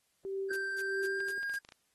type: tone with tremolo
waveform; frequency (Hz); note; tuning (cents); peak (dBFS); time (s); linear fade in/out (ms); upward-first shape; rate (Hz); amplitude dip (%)
sine; 388.5; G4; -16; -32; 0.25-1.38; 0; triangle; 1.6; 85
type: tone with pitch glide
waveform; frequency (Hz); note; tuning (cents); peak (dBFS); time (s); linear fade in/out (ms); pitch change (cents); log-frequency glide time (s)
triangle; 1568 to 1619.5; G6 to G#6; 0 to -44; -32; 0.5-1.59; 10; +56; 0.88-1.38
type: noise bursts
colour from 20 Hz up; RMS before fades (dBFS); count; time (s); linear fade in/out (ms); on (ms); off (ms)
blue; -44; 5; 0.53-1.565; 2; 31; 220
type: clicks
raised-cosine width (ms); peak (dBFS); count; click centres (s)
0.2; -34; 8; 1.204 / 1.285 / 1.431 / 1.496 / 1.54 / 1.649 / 1.689 / 1.722
effects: white hiss -75 dBFS RMS until 1.94 s + AAC 32 kbps